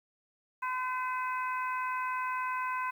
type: harmonic tone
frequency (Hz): 509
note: C5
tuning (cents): -48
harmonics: 2 / 3 / 4 / 5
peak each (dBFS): -32 / -38 / -44 / -42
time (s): 0.62-2.91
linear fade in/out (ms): 10
effects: 10-bit

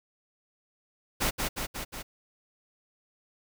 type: noise with echo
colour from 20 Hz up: pink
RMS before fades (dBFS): -27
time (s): 1.2-1.31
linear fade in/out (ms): 20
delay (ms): 180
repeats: 4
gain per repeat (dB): -3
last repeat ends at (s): 2.03
effects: none

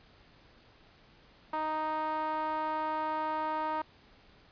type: tone with band-pass filter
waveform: sawtooth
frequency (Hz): 311.1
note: D#4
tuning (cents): 0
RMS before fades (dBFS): -33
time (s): 1.53-3.82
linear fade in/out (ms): 5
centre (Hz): 1000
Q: 3.6
effects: pink hiss -60 dBFS RMS until 4.51 s + resampled to 11025 Hz

